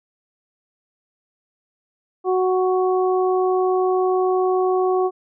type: harmonic tone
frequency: 370.6 Hz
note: F#4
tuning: 3 cents sharp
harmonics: 1 / 2 / 3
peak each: -17 / -23 / -27 dBFS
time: 2.24-5.11 s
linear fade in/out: 50 ms
effects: none